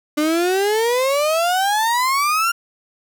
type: exponential sweep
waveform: 35% pulse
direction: up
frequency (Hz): 295.3 to 1405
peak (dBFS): -14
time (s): 0.17-2.52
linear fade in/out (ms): 10
effects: none